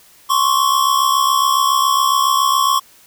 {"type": "tone pair together", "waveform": "square", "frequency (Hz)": [1058.8, 1126], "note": ["C6", "C#6"], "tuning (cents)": [20, 27], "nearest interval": "minor second", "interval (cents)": 107, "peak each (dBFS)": -16, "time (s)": [0.29, 2.8], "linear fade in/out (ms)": 20, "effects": ["white hiss -48 dBFS RMS until 3.06 s"]}